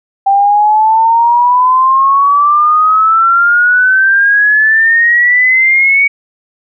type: exponential sweep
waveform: sine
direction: up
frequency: 784 to 2255 Hz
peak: -5 dBFS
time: 0.26-6.08 s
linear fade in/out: 10 ms
effects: none

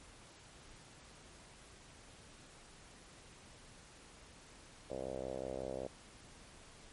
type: tone with low-pass filter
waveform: 5% pulse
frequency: 65.41 Hz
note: C2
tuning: in tune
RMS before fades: -42 dBFS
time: 4.9-5.87 s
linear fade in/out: 5 ms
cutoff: 560 Hz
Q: 4.3
effects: pink hiss -58 dBFS RMS until 6.92 s + MP3 48 kbps

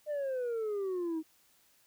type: exponential sweep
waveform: sine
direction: down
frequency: 609 to 311.1 Hz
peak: -29 dBFS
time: 0.06-1.23 s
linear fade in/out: 50 ms
effects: tanh soft clip ceiling -31 dBFS + white hiss -67 dBFS RMS until 1.86 s

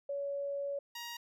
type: tone pair in turn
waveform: sine / 10% pulse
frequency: 563 / 944.9 Hz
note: C#5 / A#5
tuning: +27 / +23 cents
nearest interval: major sixth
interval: 896 cents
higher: second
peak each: -34 / -33 dBFS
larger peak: second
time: 0.09-0.79 / 0.95-1.17 s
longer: first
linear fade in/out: 5 ms
effects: none

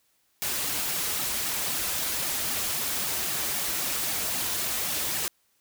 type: noise with flanger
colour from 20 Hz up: white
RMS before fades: -29 dBFS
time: 0.42-5.28 s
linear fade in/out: 0 ms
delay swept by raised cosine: 1.9 to 7.5 ms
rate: 3.8 Hz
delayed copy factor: -0.9
effects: white hiss -69 dBFS RMS until 5.6 s

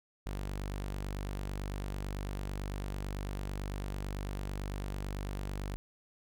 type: tone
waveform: sawtooth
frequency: 49 Hz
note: G1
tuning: in tune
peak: -32 dBFS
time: 0.26-5.76 s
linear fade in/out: 0 ms
effects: none

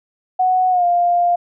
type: tone with pitch glide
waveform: sine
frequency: 740 to 700.5 Hz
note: F#5 to F5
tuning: 0 to +5 cents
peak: -12 dBFS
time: 0.39-1.36 s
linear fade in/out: 10 ms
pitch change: -95 cents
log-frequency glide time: 0.7-0.85 s
effects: none

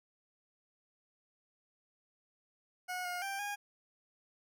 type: tone with pitch steps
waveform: 20% pulse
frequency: 728 / 715 / 787 / 817 Hz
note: F#5 / F5 / G5 / G#5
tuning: -28 / +41 / +7 / -29 cents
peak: -32 dBFS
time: 2.88-3.56 s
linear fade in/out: 20 ms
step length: 170 ms
effects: none

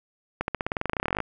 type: accelerating click train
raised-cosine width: 0.5 ms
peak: -11 dBFS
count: 22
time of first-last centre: 0.41-1.203 s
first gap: 71 ms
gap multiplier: 0.93
effects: none

